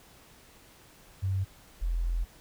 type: tone pair in turn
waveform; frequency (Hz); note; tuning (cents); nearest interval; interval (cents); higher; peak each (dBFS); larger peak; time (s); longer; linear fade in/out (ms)
sine; 95.7 / 42.63; G2 / F1; -41 / -41; octave + major second; 1400; first; -26; neither; 1.22-1.45 / 1.81-2.25; second; 20
effects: pink hiss -56 dBFS RMS until 2.4 s